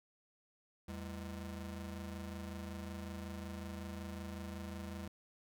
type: ring-modulated tone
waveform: 35% pulse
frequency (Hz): 139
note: C#3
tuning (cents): +5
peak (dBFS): -38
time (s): 0.88-5.08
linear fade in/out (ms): 5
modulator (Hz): 56.8
effects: none